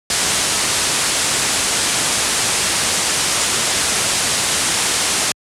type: low-pass noise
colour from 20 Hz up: white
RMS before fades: -18 dBFS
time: 0.1-5.32 s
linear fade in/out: 2 ms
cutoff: 10000 Hz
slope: 48 dB/octave
effects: high-pass 60 Hz 12 dB/octave